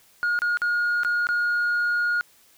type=tone with dropouts; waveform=sine; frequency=1432 Hz; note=F6; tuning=43 cents sharp; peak=-18 dBFS; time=0.23-2.21 s; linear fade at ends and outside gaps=0 ms; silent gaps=0.39-0.419 / 0.572-0.618 / 1.034-1.048 / 1.269-1.289 s; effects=tanh soft clip ceiling -19 dBFS + white hiss -57 dBFS RMS until 2.57 s